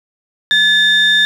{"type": "tone pair together", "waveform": "sine", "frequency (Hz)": [1721, 3626], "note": ["A6", "A#7"], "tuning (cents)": [-39, -49], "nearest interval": "octave + minor second", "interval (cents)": 1290, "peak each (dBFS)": -10, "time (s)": [0.51, 1.25], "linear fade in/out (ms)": 0, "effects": ["tanh soft clip ceiling -4 dBFS", "7-bit"]}